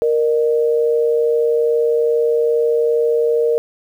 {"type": "tone pair together", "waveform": "sine", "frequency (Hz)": [466.2, 608.6], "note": ["A#4", "D#5"], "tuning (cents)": [0, -38], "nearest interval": "perfect fourth", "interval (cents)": 462, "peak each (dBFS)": [-13, -22], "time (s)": [0.02, 3.58], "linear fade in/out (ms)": 0, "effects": ["8-bit"]}